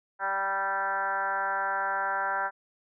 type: tone with frequency modulation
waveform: sine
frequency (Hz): 1171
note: D6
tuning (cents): -5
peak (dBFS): -26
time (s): 0.19-2.51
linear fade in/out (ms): 50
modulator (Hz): 195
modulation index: 2.6
effects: none